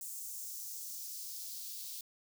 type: noise with high-pass filter sweep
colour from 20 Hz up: blue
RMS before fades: -44 dBFS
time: 0.01-2.01 s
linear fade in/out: 2 ms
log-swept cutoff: 7300 to 4000 Hz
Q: 1.9
effects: none